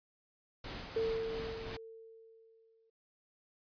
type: noise with tremolo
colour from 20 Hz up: pink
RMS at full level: -43 dBFS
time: 0.64-1.77 s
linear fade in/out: 5 ms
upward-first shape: sine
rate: 2.9 Hz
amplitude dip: 35%
type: tone with exponential decay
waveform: sine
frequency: 450 Hz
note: A4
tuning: 39 cents sharp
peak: -29 dBFS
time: 0.96-2.9 s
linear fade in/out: 5 ms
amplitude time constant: 420 ms
effects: resampled to 11025 Hz